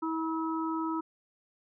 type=harmonic tone; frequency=322.6 Hz; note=E4; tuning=37 cents flat; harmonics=1 / 3 / 4; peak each=-31 / -36 / -37 dBFS; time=0.02-1.01 s; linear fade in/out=10 ms; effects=none